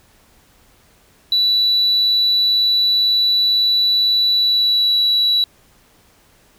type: tone with pitch glide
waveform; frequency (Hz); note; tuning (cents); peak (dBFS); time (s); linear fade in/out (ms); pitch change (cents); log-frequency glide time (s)
sine; 3951 to 3926; B7 to B7; 0 to -11; -11; 1.32-5.44; 2; -11; 4.31-4.96
effects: tanh soft clip ceiling -9 dBFS + pink hiss -53 dBFS RMS until 6.58 s